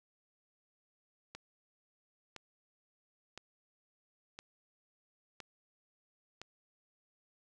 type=click train; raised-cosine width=0.2 ms; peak=-28 dBFS; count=6; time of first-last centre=1.35-6.416 s; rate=0.987 Hz; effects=none